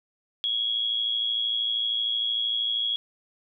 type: tone with amplitude modulation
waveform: sine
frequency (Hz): 3322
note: G#7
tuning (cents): 0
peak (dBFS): -21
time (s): 0.44-2.96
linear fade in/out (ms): 0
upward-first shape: sine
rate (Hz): 113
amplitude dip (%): 60
effects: none